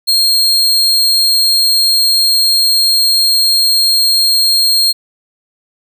40% pulse tone, 4229 Hz, C8, 18 cents sharp, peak -7 dBFS, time 0.07-4.93 s, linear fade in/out 20 ms, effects none

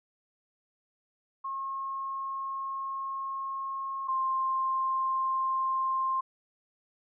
sine tone pair in turn, 1080 / 1055.3 Hz, C#6 / C6, -45 / +14 cents, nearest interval unison, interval 41 cents, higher first, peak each -32 / -26 dBFS, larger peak second, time 1.44-4.08 / 4.08-6.21 s, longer first, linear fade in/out 10 ms, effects none

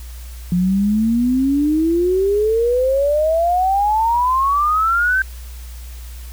sine exponential sweep, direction up, 174.61 to 1565 Hz, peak -13 dBFS, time 0.52-5.22 s, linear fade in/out 2 ms, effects added 60 Hz sine -30 dBFS peak until 6.32 s + white hiss -43 dBFS RMS until 6.32 s

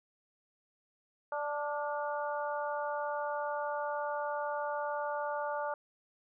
harmonic tone with a mistuned harmonic, 293.7 Hz, D4, in tune, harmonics 2 / 3 / 4 / 5, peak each -36 / -37 / -41 / -42 dBFS, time 1.32-5.74 s, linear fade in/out 2 ms, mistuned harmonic 5, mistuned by -40 cents, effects none

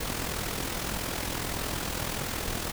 pink noise with amplitude modulation, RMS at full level -30 dBFS, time 0-2.72 s, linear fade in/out 10 ms, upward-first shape sine, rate 41.6 Hz, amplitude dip 55%, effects none

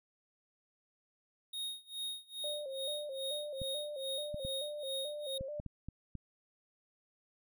square tone with tremolo, 3729 Hz, A#7, in tune, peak -37 dBFS, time 1.53-5.38 s, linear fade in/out 5 ms, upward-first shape sine, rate 2.4 Hz, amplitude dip 95%
sine tone with vibrato, 564 Hz, C#5, 30 cents sharp, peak -39 dBFS, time 2.44-5.6 s, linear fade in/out 2 ms, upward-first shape square, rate 2.3 Hz, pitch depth 89 cents each way
clicks, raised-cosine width 5 ms, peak -30 dBFS, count 8, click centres 3.617 / 4.344 / 4.45 / 5.41 / 5.599 / 5.663 / 5.886 / 6.153 s
effects none

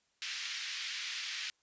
pink band-pass noise, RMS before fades -40 dBFS, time 0.22-1.5 s, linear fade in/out 0 ms, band 1900 to 5800 Hz, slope 24 dB/octave, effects white hiss -75 dBFS RMS until 1.62 s + resampled to 16000 Hz

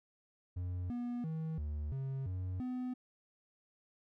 triangle tone with pitch steps, 89.8 / 241.9 / 159.7 / 75 / 134.4 / 92.1 / 251.7 Hz, F2 / B3 / D#3 / D2 / C3 / F#2 / B3, +49 / -36 / +45 / +37 / +47 / -7 / +33 cents, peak -34 dBFS, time 0.56-2.94 s, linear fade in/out 10 ms, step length 340 ms, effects none

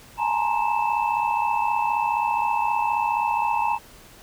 sine tone cluster, 837 / 872 / 936 / 1047 / 2636 Hz, G#5 / A5 / A#5 / C6 / E7, +13 / -16 / +7 / +1 / -1 cents, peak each -26 / -28 / -23 / -31 / -32 dBFS, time 0.17-3.79 s, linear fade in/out 50 ms, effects pink hiss -48 dBFS RMS until 4.22 s

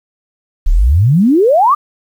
sine exponential sweep, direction up, 30.21 to 1244.5 Hz, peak -6 dBFS, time 0.66-1.75 s, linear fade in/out 10 ms, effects 7-bit

